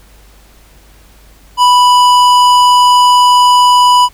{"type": "tone with tanh clipping", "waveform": "sine", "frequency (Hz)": 987.8, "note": "B5", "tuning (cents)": 0, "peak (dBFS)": -6, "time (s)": [1.57, 4.09], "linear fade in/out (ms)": 50, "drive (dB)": 16, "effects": ["added 50 Hz sine -41 dBFS peak until 4.13 s", "pink hiss -45 dBFS RMS until 4.13 s"]}